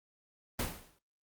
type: noise with exponential decay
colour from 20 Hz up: pink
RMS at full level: -31 dBFS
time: 0.59-0.99 s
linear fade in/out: 5 ms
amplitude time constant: 85 ms
effects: noise-tail reverb RT60 0.3 s tail -25 dB re dry + Opus 24 kbps